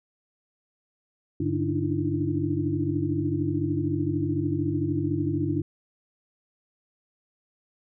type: tone cluster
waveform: sine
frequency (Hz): 99 / 145 / 291.8 / 305.2 / 335.9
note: G2 / D3 / D4 / D#4 / E4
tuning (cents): +18 / -22 / -11 / -33 / +33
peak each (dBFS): -30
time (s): 1.4-5.62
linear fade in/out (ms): 5
effects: none